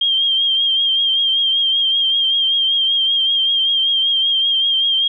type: tone with vibrato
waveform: sine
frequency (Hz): 3200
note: G7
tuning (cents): +35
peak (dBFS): -13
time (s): 0.01-5.08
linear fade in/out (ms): 5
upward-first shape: triangle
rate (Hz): 5.2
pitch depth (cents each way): 49
effects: none